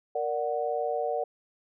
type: chord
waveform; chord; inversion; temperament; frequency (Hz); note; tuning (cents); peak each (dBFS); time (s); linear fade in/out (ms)
sine; Bb augmented; none; equal; 466.2 / 587.3 / 740; Bb4 / D5 / F#5; 0 / 0 / 0; -31; 0.15-1.24; 5
effects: none